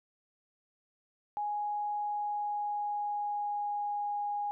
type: tone with pitch glide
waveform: sine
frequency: 830.6 to 823 Hz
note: G#5 to G#5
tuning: 0 to -16 cents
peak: -31 dBFS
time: 1.37-4.51 s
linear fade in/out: 0 ms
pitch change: -16 cents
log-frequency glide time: 1.96-4.18 s
effects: none